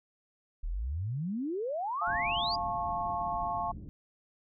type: exponential sweep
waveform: sine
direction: up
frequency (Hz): 34.87 to 4978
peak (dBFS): -31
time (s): 0.63-2.56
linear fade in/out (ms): 10
type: chord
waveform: sine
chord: F augmented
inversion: none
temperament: just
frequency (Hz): 698.5 / 873.1 / 1091.3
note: F5 / A5 / C#6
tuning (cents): 0 / -14 / -27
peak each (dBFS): -34 / -35 / -35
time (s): 2.01-3.72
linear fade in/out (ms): 10
type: low-pass noise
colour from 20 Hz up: pink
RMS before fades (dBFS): -44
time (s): 2.07-3.89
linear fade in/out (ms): 0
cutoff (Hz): 300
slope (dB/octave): 24
effects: none